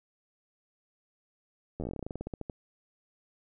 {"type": "slowing click train", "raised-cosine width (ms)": 2, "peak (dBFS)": -23, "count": 20, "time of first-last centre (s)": [1.8, 2.498], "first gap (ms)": 11, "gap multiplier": 1.12, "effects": []}